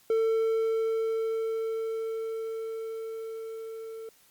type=tone with level ramp; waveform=triangle; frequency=447.8 Hz; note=A4; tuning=30 cents sharp; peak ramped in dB=-20 to -36 dBFS; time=0.1-4.09 s; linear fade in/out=2 ms; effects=white hiss -61 dBFS RMS until 4.3 s + Opus 48 kbps